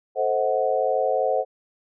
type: chord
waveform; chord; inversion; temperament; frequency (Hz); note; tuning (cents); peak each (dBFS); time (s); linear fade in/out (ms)
sine; A diminished seventh; none; equal with one note detuned; 440 / 523.3 / 635.3 / 740; A4 / C5 / Eb5 / Gb5; 0 / 0 / +36 / 0; -27 / -23 / -26 / -25; 0.15-1.45; 50
effects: none